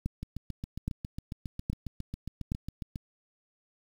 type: two click trains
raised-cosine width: 5 ms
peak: -24 / -18 dBFS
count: 21 / 4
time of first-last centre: 0.23-2.959 / 0.06-2.519 s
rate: 7.33 / 1.22 Hz
effects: 8-bit